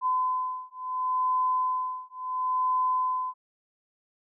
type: beating tone pair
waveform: sine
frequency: 1017 / 1017.72 Hz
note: C6 / C6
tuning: -50 / -48 cents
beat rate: 0.72 Hz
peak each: -28 / -28 dBFS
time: 0.01-3.34 s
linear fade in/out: 50 ms
effects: none